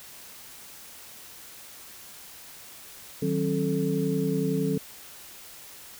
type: tone cluster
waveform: sine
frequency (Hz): 155.7 / 186.5 / 269 / 436.7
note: D#3 / F#3 / C4 / A4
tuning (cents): +2 / +14 / +48 / -13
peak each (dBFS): -29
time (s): 3.22-4.78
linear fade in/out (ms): 5
effects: white hiss -46 dBFS RMS until 5.99 s